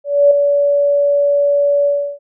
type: tone with ADSR envelope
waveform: sine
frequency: 572 Hz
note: D5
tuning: 46 cents flat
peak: -4 dBFS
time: 0.04-2.19 s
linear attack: 270 ms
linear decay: 4 ms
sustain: -6 dB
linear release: 330 ms
effects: none